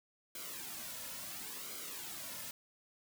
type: noise with flanger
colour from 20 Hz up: white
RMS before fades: -45 dBFS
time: 0.35-2.51 s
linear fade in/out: 2 ms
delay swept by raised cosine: 1.1 to 2.6 ms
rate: 0.72 Hz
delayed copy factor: -0.65
effects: none